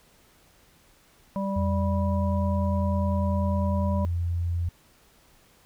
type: harmonic tone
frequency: 196 Hz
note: G3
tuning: in tune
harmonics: 1 / 3 / 5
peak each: -27 / -32 / -34 dBFS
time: 1.36-4.05 s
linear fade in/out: 0 ms
type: tone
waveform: sine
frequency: 86 Hz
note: F2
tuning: 26 cents flat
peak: -24 dBFS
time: 1.56-4.69 s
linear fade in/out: 5 ms
effects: pink hiss -59 dBFS RMS until 5.65 s